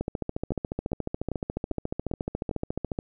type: two click trains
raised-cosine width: 2 ms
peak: -16 / -15 dBFS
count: 6 / 43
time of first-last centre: 0.52-2.512 / 0.01-2.989 s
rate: 2.51 / 14.1 Hz
effects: none